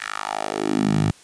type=tone with high-pass filter sweep; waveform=10% pulse; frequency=51.91 Hz; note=G#1; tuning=in tune; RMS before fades=-23 dBFS; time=0-1.11 s; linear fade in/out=5 ms; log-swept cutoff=1800 to 110 Hz; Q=2.8; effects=white hiss -49 dBFS RMS until 1.23 s + resampled to 22050 Hz